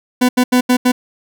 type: tone bursts at uneven times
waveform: 40% pulse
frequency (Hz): 250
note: B3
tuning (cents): +21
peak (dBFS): -8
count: 5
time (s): 0.21-0.29 / 0.37-0.44 / 0.52-0.61 / 0.69-0.77 / 0.85-0.92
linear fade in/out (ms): 10
effects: none